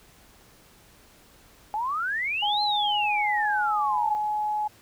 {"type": "exponential two-way sweep", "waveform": "sine", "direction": "up then down", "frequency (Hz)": [822, 4180, 822], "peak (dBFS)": -25, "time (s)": [1.74, 4.15], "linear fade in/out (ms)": 0, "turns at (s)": 2.62}
{"type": "tone with pitch glide", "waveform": "sine", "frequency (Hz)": [830.6, 845.1], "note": ["G#5", "G#5"], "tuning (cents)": [0, 30], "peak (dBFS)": -24, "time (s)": [2.42, 4.68], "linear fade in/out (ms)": 10, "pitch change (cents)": 30, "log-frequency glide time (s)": [2.8, 4.03]}
{"effects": ["pink hiss -55 dBFS RMS until 4.81 s"]}